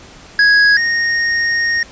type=tone pair in turn; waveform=square; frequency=1661.2 / 1857.4 Hz; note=G#6 / A#6; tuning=0 / -7 cents; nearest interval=major second; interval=193 cents; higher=second; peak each=-8 / -14 dBFS; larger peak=first; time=0.39-0.77 / 0.77-1.83 s; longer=second; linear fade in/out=2 ms; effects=pink hiss -39 dBFS RMS until 1.91 s + resampled to 16000 Hz